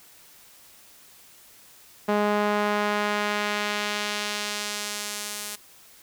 sawtooth tone with band-pass filter sweep, 207.7 Hz, G#3, in tune, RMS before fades -27 dBFS, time 2.08-5.56 s, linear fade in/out 10 ms, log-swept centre 710 to 11000 Hz, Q 0.71, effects white hiss -52 dBFS RMS until 6.02 s

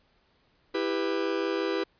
45% pulse chord, E minor, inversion none, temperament just, 329.6 / 395.6 / 494.4 Hz, E4 / G4 / B4, 0 / +16 / +2 cents, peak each -31 / -30 / -32 dBFS, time 0.74-1.84 s, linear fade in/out 10 ms, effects pink hiss -67 dBFS RMS until 1.99 s + resampled to 11025 Hz

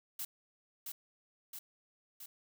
blue noise with echo, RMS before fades -40 dBFS, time 0.19-0.25 s, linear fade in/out 5 ms, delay 670 ms, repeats 3, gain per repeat -3 dB, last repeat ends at 2.26 s, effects none

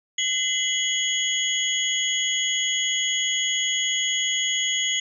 sine tone cluster, 2044 / 2969 / 3314 / 6680 Hz, C7 / F#7 / G#7 / G#8, -41 / +5 / -4 / +9 cents, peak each -27 dBFS, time 0.18-5 s, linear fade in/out 5 ms, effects none

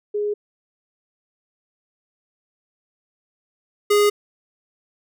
sine / square tone pair in turn, 415.3 / 413.1 Hz, G#4 / G#4, 0 / -9 cents, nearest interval unison, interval 9 cents, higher first, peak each -20 / -14 dBFS, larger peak second, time 0.14-0.34 / 3.9-4.1 s, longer neither, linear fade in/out 10 ms, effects none

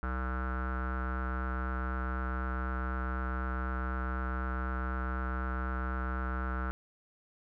square tone with low-pass filter, 64 Hz, C2, 38 cents flat, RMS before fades -34 dBFS, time 0.03-6.71 s, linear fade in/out 0 ms, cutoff 1400 Hz, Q 9.4, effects none

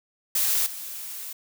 blue noise with level steps, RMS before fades -23 / -36 dBFS, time 0.35-1.33 s, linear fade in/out 5 ms, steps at 0.66 s, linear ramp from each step 5 ms, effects none

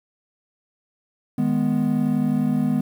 triangle chord, G# minor, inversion second, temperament equal, 155.56 / 207.7 / 246.9 Hz, D#3 / G#3 / B3, 0 / 0 / 0 cents, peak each -23 / -21 / -19 dBFS, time 1.38-2.81 s, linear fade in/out 5 ms, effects 8-bit

